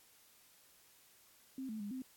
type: tone with pitch steps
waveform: sine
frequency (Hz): 263.9 / 218.3 / 204.5 / 259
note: C4 / A3 / G#3 / C4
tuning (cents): +15 / -13 / -26 / -17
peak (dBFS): -40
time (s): 1.58-2.02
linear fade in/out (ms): 2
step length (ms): 110
effects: white hiss -65 dBFS RMS until 2.16 s + AAC 64 kbps